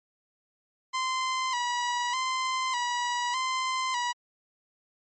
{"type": "tone with vibrato", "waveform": "sawtooth", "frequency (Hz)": 1003, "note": "B5", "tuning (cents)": 26, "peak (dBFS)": -23, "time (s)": [0.93, 4.13], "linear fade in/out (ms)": 20, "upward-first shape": "square", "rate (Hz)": 0.83, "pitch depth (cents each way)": 58, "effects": ["MP3 32 kbps"]}